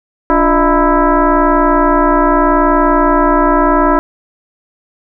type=tone with frequency modulation; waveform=sine; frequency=352.4 Hz; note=F4; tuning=16 cents sharp; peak=-7 dBFS; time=0.3-3.99 s; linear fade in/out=0 ms; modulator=322 Hz; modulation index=3.2; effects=none